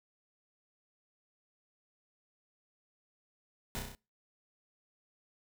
pink noise with echo, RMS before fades -38 dBFS, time 3.75-3.79 s, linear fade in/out 0 ms, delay 32 ms, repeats 5, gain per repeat -3 dB, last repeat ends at 3.95 s, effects noise-tail reverb RT60 0.3 s tail -25 dB re dry

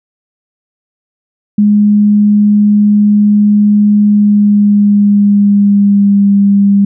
sine tone with pitch glide, 207.5 to 200.1 Hz, G#3 to G3, -1 to +36 cents, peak -4 dBFS, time 1.58-6.85 s, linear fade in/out 5 ms, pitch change -63 cents, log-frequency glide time 4.04-6.32 s, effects none

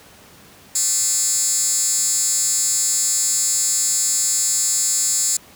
10% pulse tone with high-pass filter, 300 Hz, D4, 37 cents sharp, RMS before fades -19 dBFS, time 0.75-5.37 s, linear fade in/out 5 ms, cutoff 7300 Hz, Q 3.5, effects pink hiss -46 dBFS RMS until 5.55 s + high-pass 80 Hz 12 dB/octave

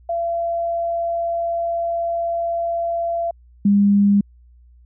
sine tone pair in turn, 679 / 201.9 Hz, F5 / G#3, -49 / -49 cents, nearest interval octave + major sixth, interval 2100 cents, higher first, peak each -19 / -11 dBFS, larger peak second, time 0.09-3.31 / 3.65-4.21 s, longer first, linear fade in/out 5 ms, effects added 60 Hz sine -46 dBFS peak until 4.85 s

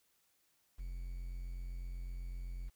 triangle tone with quantisation, 43.97 Hz, F1, 13 cents sharp, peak -38 dBFS, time 0.78-2.7 s, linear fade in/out 20 ms, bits 11, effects white hiss -75 dBFS RMS until 2.75 s

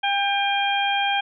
harmonic tone with a mistuned harmonic, 802 Hz, G5, 39 cents sharp, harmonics 1 / 2 / 3 / 4, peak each -22 / -27 / -27 / -26 dBFS, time 0.03-1.21 s, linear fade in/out 10 ms, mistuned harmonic 2, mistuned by -18 cents, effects none

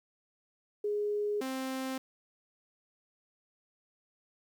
sine / sawtooth tone pair in turn, 415.3 / 262.8 Hz, G#4 / C4, 0 / +8 cents, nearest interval minor sixth, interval 792 cents, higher first, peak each -29 / -30 dBFS, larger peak first, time 0.84-1.41 / 1.41-1.98 s, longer neither, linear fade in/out 5 ms, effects 11-bit

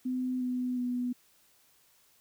sine tone with pitch steps, 254.3 / 250.5 / 246.8 Hz, C4 / B3 / B3, -49 / +25 / -1 cents, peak -29 dBFS, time 0.05-1.13 s, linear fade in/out 10 ms, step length 360 ms, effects white hiss -65 dBFS RMS until 2.2 s

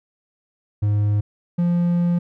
triangle tone pair in turn, 103.83 / 173.74 Hz, G#2 / F3, 0 / -9 cents, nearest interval major sixth, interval 891 cents, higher second, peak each -14 dBFS, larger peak neither, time 0.82-1.21 / 1.58-2.19 s, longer second, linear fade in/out 10 ms, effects none

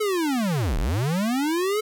square linear two-way sweep, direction down then up, 439.1 to 30.84 to 439.1 Hz, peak -22 dBFS, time 0-1.81 s, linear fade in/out 10 ms, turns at 0.78 s, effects none

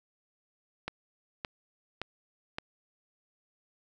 click train, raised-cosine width 0.3 ms, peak -18 dBFS, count 4, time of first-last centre 0.88-2.585 s, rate 1.76 Hz, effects none

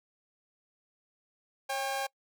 sawtooth tone pair together, 547 / 800 Hz, C#5 / G5, -23 / +35 cents, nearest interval perfect fifth, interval 658 cents, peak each -32 / -29 dBFS, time 1.69-2.07 s, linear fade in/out 10 ms, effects noise-tail reverb RT60 0.1 s tail -24 dB re dry

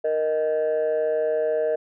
sine tone pair together, 466.7 / 623 Hz, A#4 / D#5, +2 / +2 cents, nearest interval perfect fourth, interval 500 cents, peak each -21 dBFS, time 0.04-1.76 s, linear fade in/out 10 ms, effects tanh soft clip ceiling -17 dBFS

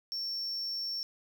triangle tone, 5450 Hz, F8, 43 cents flat, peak -32 dBFS, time 0.12-1.03 s, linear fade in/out 0 ms, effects none

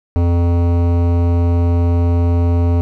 sine tone with hard clipping, 86.1 Hz, F2, 24 cents flat, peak -13 dBFS, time 0.16-2.81 s, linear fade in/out 0 ms, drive 16 dB, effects none

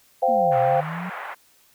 sine chord, C suspended fourth, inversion none, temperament equal, 523.3 / 698.5 / 784 Hz, C5 / F5 / G5, 0 / 0 / 0 cents, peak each -21 dBFS, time 0.22-0.81 s, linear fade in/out 10 ms
sine linear two-way sweep, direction down then up, 245.9 to 123.47 to 185.4 Hz, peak -29 dBFS, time 0.28-1.1 s, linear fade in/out 10 ms, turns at 0.58 s
pink band-pass noise, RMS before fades -34 dBFS, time 0.51-1.35 s, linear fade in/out 20 ms, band 700 to 2000 Hz, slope 24 dB/octave
effects white hiss -58 dBFS RMS until 1.74 s

